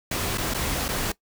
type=noise with dropouts; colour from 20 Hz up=pink; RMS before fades=-27 dBFS; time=0.11-1.12 s; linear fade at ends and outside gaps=5 ms; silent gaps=0.376-0.38 / 0.539-0.544 / 0.883-0.887 s; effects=noise-tail reverb RT60 0.1 s tail -19 dB re dry